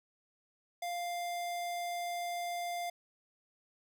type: tone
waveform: square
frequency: 698.5 Hz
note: F5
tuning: in tune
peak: -36 dBFS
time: 0.82-2.9 s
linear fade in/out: 5 ms
effects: none